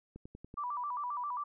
click train, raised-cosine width 3 ms, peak -34 dBFS, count 5, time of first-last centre 0.16-0.541 s, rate 10.5 Hz
sine tone with vibrato, 1072 Hz, C6, 42 cents sharp, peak -34 dBFS, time 0.57-1.44 s, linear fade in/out 10 ms, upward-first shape square, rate 7.5 Hz, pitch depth 150 cents each way
effects none

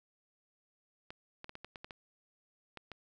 clicks, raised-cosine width 0.3 ms, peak -29 dBFS, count 10, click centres 1.105 / 1.444 / 1.494 / 1.554 / 1.646 / 1.758 / 1.845 / 1.908 / 2.773 / 2.917 s, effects none

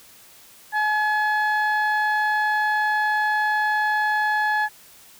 sine tone pair together, 850 / 1700 Hz, G#5 / G#6, +40 / +40 cents, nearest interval octave, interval 1200 cents, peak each -19 dBFS, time 0.72-4.69 s, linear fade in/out 50 ms, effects tanh soft clip ceiling -16 dBFS + white hiss -49 dBFS RMS until 5.19 s

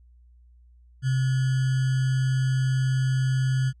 sine tone with sample-and-hold, 130.81 Hz, C3, in tune, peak -20 dBFS, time 1.02-3.73 s, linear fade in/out 50 ms, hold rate 1575 Hz, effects added 60 Hz sine -51 dBFS peak until 3.8 s + resampled to 22050 Hz

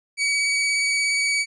sawtooth tone with vibrato, 2270 Hz, C#7, 41 cents sharp, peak -16 dBFS, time 0.17-1.46 s, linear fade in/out 50 ms, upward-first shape square, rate 17 Hz, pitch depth 10 cents each way, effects resampled to 22050 Hz

